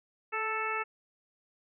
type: harmonic tone with a mistuned harmonic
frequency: 440 Hz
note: A4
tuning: in tune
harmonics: 1 / 2 / 3 / 4 / 5 / 6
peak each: -39 / -38 / -34 / -39 / -38 / -38 dBFS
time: 0.32-0.84 s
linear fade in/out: 20 ms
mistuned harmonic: 1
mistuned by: -18 cents
effects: none